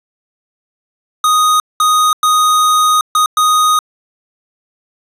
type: tone bursts at uneven times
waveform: square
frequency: 1244.5 Hz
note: D#6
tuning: in tune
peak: -9 dBFS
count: 5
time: 1.24-1.6 / 1.8-2.13 / 2.23-3.01 / 3.15-3.26 / 3.37-3.79 s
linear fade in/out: 2 ms
effects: resampled to 32000 Hz + 7-bit